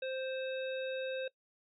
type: harmonic tone with a mistuned harmonic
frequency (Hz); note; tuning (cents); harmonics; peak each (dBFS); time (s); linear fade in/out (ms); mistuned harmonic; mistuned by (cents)
523.3; C5; 0; 1 / 3 / 5 / 7; -36 / -46 / -46 / -48; 0.02-1.28; 5; 7; +45
effects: noise-tail reverb RT60 0.1 s tail -21 dB re dry